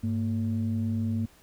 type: tone pair together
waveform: sine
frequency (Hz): 101.43 / 227.7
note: G#2 / A#3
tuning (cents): -40 / -40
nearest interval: octave + major second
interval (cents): 1400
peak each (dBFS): -27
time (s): 0.03-1.26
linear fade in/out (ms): 10
effects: tanh soft clip ceiling -20 dBFS + pink hiss -58 dBFS RMS until 1.42 s